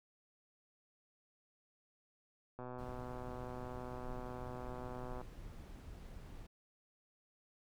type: click train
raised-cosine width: 1 ms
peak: -33 dBFS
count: 329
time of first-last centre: 2.59-5.214 s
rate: 125 Hz
type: noise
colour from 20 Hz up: brown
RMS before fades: -50 dBFS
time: 2.78-6.47 s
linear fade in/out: 10 ms
effects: none